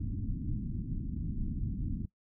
pink low-pass noise, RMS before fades -35 dBFS, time 0-2.06 s, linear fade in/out 10 ms, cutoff 280 Hz, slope 48 dB/octave, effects noise-tail reverb RT60 0.1 s tail -19 dB re dry

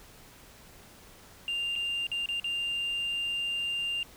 sine tone with dropouts, 2794 Hz, F7, in tune, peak -27 dBFS, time 1.48-4.03 s, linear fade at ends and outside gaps 1 ms, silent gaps 1.755-1.76 / 2.068-2.116 / 2.259-2.288 / 2.399-2.443 s, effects tanh soft clip ceiling -27 dBFS + pink hiss -53 dBFS RMS until 4.16 s

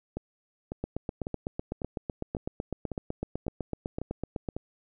two click trains, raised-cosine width 2 ms, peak -20 / -18 dBFS, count 9 / 30, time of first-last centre 0.17-4.566 / 0.84-4.488 s, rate 1.82 / 7.95 Hz, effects none

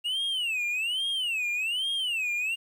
triangle tone with vibrato, 2794 Hz, F7, in tune, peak -25 dBFS, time 0.04-2.56 s, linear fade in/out 20 ms, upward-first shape sine, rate 1.2 Hz, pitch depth 260 cents each way, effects 10-bit

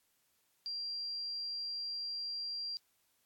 sine tone, 4748 Hz, D8, 18 cents sharp, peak -37 dBFS, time 0.66-2.77 s, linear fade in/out 0 ms, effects white hiss -75 dBFS RMS until 3.25 s + AAC 64 kbps

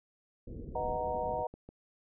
pink low-pass noise, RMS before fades -43 dBFS, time 0.47-1.44 s, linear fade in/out 5 ms, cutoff 480 Hz, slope 48 dB/octave
sine chord, B major seventh, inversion none, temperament equal, 493.9 / 622.3 / 740 / 932.3 Hz, B4 / D#5 / F#5 / A#5, 0 / 0 / 0 / 0 cents, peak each -37 dBFS, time 0.75-1.47 s, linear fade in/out 5 ms
click train, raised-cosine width 2 ms, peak -34 dBFS, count 5, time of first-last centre 1.09-1.69 s, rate 6.67 Hz
effects none

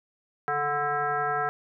sine tone with frequency modulation, 1027 Hz, C6, 33 cents flat, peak -24 dBFS, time 0.48-1.49 s, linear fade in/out 0 ms, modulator 295 Hz, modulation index 2, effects none

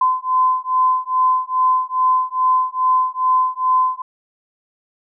sine beating tone pair, 1023 / 1025.4 Hz, C6 / C6, -39 / -35 cents, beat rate 2.4 Hz, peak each -17 dBFS, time 0.01-4.02 s, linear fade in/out 5 ms, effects none

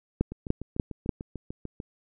two click trains, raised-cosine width 3 ms, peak -10 / -23 dBFS, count 4 / 11, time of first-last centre 0.21-1.092 / 0.32-1.801 s, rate 3.4 / 6.75 Hz, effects none

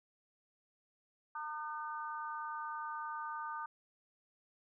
harmonic tone, 303.3 Hz, D#4, 44 cents flat, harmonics 3 / 4 / 5, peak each -43 / -42 / -47 dBFS, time 1.35-3.66 s, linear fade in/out 5 ms, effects none

